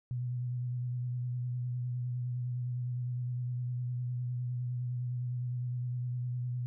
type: tone with vibrato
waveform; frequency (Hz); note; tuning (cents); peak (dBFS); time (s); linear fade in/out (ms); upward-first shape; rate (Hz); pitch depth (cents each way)
sine; 123.47; B2; 0; -32; 0.11-6.66; 0; sine; 9.8; 25
effects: none